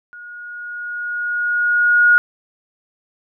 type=tone with level ramp; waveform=sine; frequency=1442 Hz; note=F#6; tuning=45 cents flat; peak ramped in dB=-34 to -7 dBFS; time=0.13-2.18 s; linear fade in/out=0 ms; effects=none